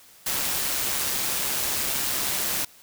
white noise with amplitude modulation, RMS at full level -25 dBFS, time 0.26-2.65 s, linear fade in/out 5 ms, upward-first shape sine, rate 136 Hz, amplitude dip 30%, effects white hiss -52 dBFS RMS until 2.82 s

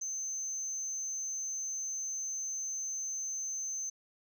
sine tone, 6220 Hz, G8, 14 cents flat, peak -33 dBFS, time 0.01-3.9 s, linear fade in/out 10 ms, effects tanh soft clip ceiling -32 dBFS

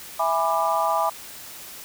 sine chord, E dominant seventh, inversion none, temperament just, 659.3 / 824.1 / 988.9 / 1186.7 Hz, E5 / G#5 / B5 / D6, 0 / -14 / +2 / +18 cents, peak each -25 dBFS, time 0.19-1.1 s, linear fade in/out 10 ms, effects white hiss -40 dBFS RMS until 1.84 s

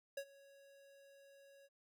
square tone with ADSR envelope, 554.4 Hz, C#5, in tune, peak -40 dBFS, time 0.17-1.69 s, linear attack 5 ms, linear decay 68 ms, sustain -22 dB, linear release 39 ms, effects none

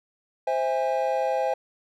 triangle chord, C augmented, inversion none, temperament just, 523.3 / 654.1 / 817.6 Hz, C5 / E5 / G#5, 0 / -14 / -27 cents, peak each -24 / -26 / -25 dBFS, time 0.47-1.54 s, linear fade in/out 5 ms, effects none

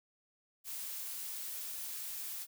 blue noise, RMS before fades -42 dBFS, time 0.64-2.47 s, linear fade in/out 50 ms, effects none

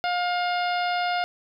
harmonic tone, 710 Hz, F5, 28 cents sharp, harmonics 1 / 2 / 3 / 4 / 5 / 6 / 7, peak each -24 / -30 / -34 / -36 / -38 / -40 / -41 dBFS, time 0.04-1.24 s, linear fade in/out 0 ms, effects 10-bit

